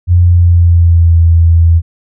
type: tone with pitch glide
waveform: sine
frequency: 88 to 83.4 Hz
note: F2 to E2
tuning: +14 to +21 cents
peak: -3 dBFS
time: 0.07-1.82 s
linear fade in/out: 50 ms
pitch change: -93 cents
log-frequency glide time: 0.21-1.18 s
effects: none